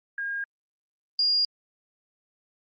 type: tone pair in turn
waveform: sine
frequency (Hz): 1621 / 4832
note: G#6 / D8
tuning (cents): -42 / +48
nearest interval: octave + perfect fifth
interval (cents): 1890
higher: second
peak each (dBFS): -28 / -20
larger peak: second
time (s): 0.18-0.44 / 1.19-1.45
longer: neither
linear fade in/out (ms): 2
effects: Opus 48 kbps